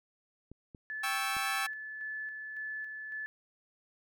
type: clicks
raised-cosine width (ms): 3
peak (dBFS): -35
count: 3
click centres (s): 0.516 / 0.748 / 1.367
type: tone with tremolo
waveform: sine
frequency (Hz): 1733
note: A6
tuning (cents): -27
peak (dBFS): -36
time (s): 0.9-3.26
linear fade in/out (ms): 0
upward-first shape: square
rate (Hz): 1.8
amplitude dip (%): 35
type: chord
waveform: 20% pulse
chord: C# diminished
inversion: second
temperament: equal with one note detuned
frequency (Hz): 787.2 / 1108.7 / 1318.5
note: G5 / C#6 / E6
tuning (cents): +7 / 0 / 0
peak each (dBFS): -31 / -33 / -30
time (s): 1.03-1.67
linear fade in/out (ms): 10
effects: none